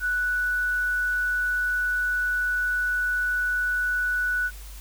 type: tone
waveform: sine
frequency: 1480 Hz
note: F#6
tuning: in tune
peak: -22 dBFS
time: 0-4.51 s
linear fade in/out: 50 ms
effects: added 50 Hz sine -38 dBFS peak until 4.8 s + white hiss -47 dBFS RMS until 4.8 s